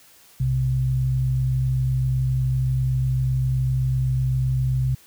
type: tone pair together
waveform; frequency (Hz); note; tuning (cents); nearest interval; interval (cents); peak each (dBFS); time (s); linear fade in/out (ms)
sine; 60.86 / 128.7; B1 / C3; -25 / -28; octave + minor second; 1297; -27 / -19; 0.4-4.95; 5
effects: white hiss -52 dBFS RMS until 5.06 s